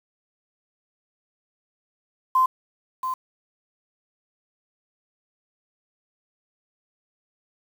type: tone with echo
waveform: sine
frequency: 1035 Hz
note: C6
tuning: 19 cents flat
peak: -15 dBFS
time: 2.35-2.46 s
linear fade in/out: 5 ms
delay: 680 ms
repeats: 1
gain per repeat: -9 dB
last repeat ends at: 3.14 s
effects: 7-bit